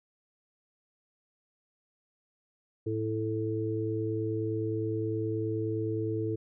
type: harmonic tone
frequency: 109.6 Hz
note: A2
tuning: 6 cents flat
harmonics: 1 / 3 / 4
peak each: -33 / -33 / -33 dBFS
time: 2.86-6.36 s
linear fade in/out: 10 ms
effects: none